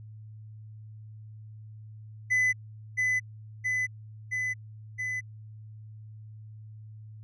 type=tone with echo; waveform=triangle; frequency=2008 Hz; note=B6; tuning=28 cents sharp; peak=-20 dBFS; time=2.3-2.53 s; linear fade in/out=20 ms; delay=670 ms; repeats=4; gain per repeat=-2 dB; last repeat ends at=5.21 s; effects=added 108 Hz sine -43 dBFS peak until 7.23 s + resampled to 22050 Hz